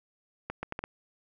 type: accelerating click train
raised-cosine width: 0.5 ms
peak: -19 dBFS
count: 5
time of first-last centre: 0.5-0.84 s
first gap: 130 ms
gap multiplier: 0.72
effects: none

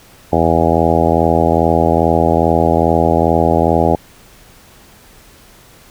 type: harmonic tone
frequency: 82.41 Hz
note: E2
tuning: in tune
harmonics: 1 / 2 / 3 / 4 / 5 / 6 / 7 / 8 / 9 / 10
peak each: -19 / -19 / -19 / -19 / -19 / -19 / -19 / -19 / -19 / -19 dBFS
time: 0.32-3.96 s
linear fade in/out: 10 ms
effects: pink hiss -44 dBFS RMS until 5.9 s

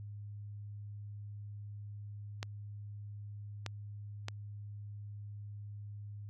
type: clicks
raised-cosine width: 0.2 ms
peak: -21 dBFS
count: 3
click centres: 2.429 / 3.663 / 4.284 s
effects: added 103 Hz sine -43 dBFS peak until 6.29 s

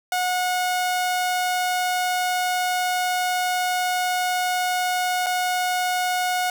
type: tone with dropouts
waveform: sawtooth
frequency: 728 Hz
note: F#5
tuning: 28 cents flat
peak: -17 dBFS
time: 0.12-6.5 s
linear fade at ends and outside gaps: 2 ms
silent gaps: 5.262-5.266 s
effects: none

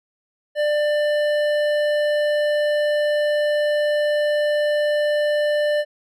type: tone with hard clipping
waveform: triangle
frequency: 594 Hz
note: D5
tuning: 20 cents sharp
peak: -19 dBFS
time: 0.55-5.85 s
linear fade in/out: 50 ms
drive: 15 dB
effects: none

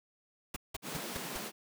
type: noise bursts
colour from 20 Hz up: pink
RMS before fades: -38 dBFS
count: 5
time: 0.54-1.375 s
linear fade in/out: 5 ms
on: 23 ms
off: 180 ms
type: high-pass noise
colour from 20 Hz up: pink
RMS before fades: -41 dBFS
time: 0.82-1.52 s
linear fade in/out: 50 ms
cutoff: 150 Hz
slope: 48 dB/octave
effects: none

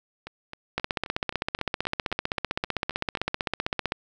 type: two click trains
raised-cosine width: 0.3 ms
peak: -21 / -9 dBFS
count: 12 / 50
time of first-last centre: 0.27-3.172 / 0.78-3.921 s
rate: 3.79 / 15.6 Hz
effects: none

